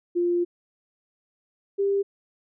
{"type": "tone pair in turn", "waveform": "sine", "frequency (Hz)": [349.2, 397.5], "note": ["F4", "G4"], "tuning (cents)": [0, 24], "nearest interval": "major second", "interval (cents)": 224, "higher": "second", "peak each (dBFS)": -20, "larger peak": "neither", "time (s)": [[0.15, 0.45], [1.78, 2.03]], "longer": "first", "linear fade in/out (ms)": 20, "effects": []}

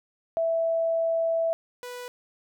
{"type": "tone pair in turn", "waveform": ["sine", "sawtooth"], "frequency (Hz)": [659.3, 492.4], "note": ["E5", "B4"], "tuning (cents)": [0, -5], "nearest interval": "perfect fourth", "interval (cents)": 505, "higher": "first", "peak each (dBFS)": [-22, -32], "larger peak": "first", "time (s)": [[0.37, 1.53], [1.83, 2.08]], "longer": "first", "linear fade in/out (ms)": 0, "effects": []}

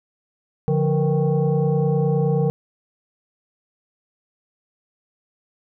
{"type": "tone with frequency modulation", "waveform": "sine", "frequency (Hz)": 144.2, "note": "D3", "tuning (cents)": -31, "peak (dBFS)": -16, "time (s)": [0.68, 2.5], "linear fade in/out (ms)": 0, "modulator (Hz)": 318, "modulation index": 1.2, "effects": []}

